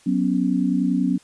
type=chord; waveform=sine; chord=F# suspended fourth; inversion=none; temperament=equal; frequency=185 / 246.9 / 277.2 Hz; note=F#3 / B3 / C#4; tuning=0 / 0 / 0 cents; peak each=-22 dBFS; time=0.06-1.18 s; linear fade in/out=10 ms; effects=white hiss -54 dBFS RMS until 1.23 s + resampled to 22050 Hz